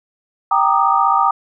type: chord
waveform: sine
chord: Eb major seventh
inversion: first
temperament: equal with one note detuned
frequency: 784 / 932.3 / 1189 / 1244.5 Hz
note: G5 / Bb5 / D6 / Eb6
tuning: 0 / 0 / +21 / 0 cents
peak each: -17 dBFS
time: 0.51-1.31 s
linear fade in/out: 5 ms
effects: none